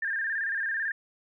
sine tone with vibrato, 1700 Hz, G#6, 40 cents sharp, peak -27 dBFS, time 0.02-0.92 s, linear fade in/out 5 ms, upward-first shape square, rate 18 Hz, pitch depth 85 cents each way, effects none

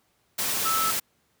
sine tone in noise, 1312 Hz, E6, 9 cents flat, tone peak -24 dBFS, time 0.65-0.91 s, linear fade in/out 10 ms, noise white, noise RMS -27 dBFS, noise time 0.38-1 s, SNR 0 dB, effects pink hiss -68 dBFS RMS until 1.4 s + high-pass 80 Hz 12 dB/octave

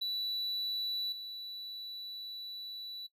triangle tone with level steps, 3951 Hz, B7, in tune, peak -31 / -39 dBFS, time 0.01-3.07 s, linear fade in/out 10 ms, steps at 1.12 s, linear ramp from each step 5 ms, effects noise-tail reverb RT60 0.1 s tail -17 dB re dry

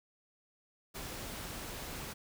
pink noise, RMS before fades -43 dBFS, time 0.94-2.14 s, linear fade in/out 20 ms, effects none

